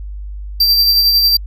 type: tone with tremolo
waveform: square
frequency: 4699 Hz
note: D8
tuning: in tune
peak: -8 dBFS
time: 0.6-1.37 s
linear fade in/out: 5 ms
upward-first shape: sine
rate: 11 Hz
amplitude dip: 35%
effects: added 50 Hz sine -24 dBFS peak until 1.46 s